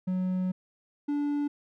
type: tone pair in turn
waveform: triangle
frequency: 184.5 / 290.1 Hz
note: F#3 / D4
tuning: -5 / -21 cents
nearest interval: minor sixth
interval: 784 cents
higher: second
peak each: -24 dBFS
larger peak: neither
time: 0.07-0.52 / 1.08-1.48 s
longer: first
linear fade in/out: 10 ms
effects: none

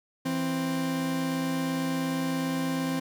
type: tone pair together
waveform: 40% pulse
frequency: 165.6 / 262.9 Hz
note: E3 / C4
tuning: +8 / +8 cents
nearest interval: minor sixth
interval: 800 cents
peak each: -32 / -27 dBFS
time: 0.25-3 s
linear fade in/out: 10 ms
effects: none

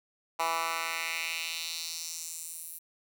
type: tone with high-pass filter sweep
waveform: 10% pulse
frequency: 164.81 Hz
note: E3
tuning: in tune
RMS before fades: -35 dBFS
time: 0.39-2.79 s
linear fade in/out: 10 ms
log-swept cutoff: 940 to 12000 Hz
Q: 2
effects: none

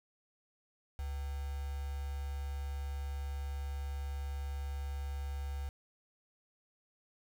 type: tone with quantisation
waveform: sine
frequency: 70 Hz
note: C#2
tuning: 18 cents sharp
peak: -36 dBFS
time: 0.99-5.69 s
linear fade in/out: 0 ms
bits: 8
effects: none

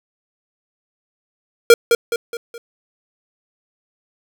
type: tone with echo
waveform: square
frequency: 467.9 Hz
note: A#4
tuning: 6 cents sharp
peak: -4 dBFS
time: 1.7-1.74 s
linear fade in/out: 2 ms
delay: 210 ms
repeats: 4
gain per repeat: -7 dB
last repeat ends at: 2.58 s
effects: none

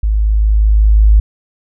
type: tone with level ramp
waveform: sine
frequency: 52.8 Hz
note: G#1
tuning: 29 cents sharp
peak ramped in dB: -10 to -3 dBFS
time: 0.03-1.2 s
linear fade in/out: 5 ms
effects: none

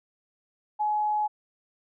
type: tone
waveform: sine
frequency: 845 Hz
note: G#5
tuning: 30 cents sharp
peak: -23 dBFS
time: 0.79-1.28 s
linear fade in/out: 20 ms
effects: none

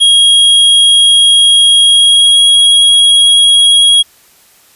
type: tone with pitch glide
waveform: square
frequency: 3282 to 3303 Hz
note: G#7 to G#7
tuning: -21 to -10 cents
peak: -4 dBFS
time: 0-4.03 s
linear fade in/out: 20 ms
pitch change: +11 cents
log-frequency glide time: 1.83-2.53 s
effects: white hiss -45 dBFS RMS until 4.75 s + resampled to 32000 Hz

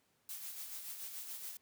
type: noise with tremolo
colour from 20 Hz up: blue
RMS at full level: -44 dBFS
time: 0.29-1.57 s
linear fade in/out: 2 ms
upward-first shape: sine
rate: 7 Hz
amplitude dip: 45%
effects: pink hiss -75 dBFS RMS until 1.61 s + high-pass 100 Hz 12 dB/octave

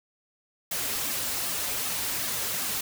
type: noise with flanger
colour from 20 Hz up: white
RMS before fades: -30 dBFS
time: 0.71-2.81 s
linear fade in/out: 5 ms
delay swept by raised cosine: 2 to 6.3 ms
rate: 2.6 Hz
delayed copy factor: -0.75
effects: none

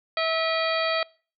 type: harmonic tone with a mistuned harmonic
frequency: 649 Hz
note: E5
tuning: 27 cents flat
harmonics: 1 / 2 / 3 / 4 / 5 / 6 / 7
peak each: -26 / -29 / -31 / -32 / -33 / -34 / -34 dBFS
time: 0.17-1.03 s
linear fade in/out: 2 ms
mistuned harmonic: 4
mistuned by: -110 cents
effects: noise-tail reverb RT60 0.4 s tail -25 dB re dry

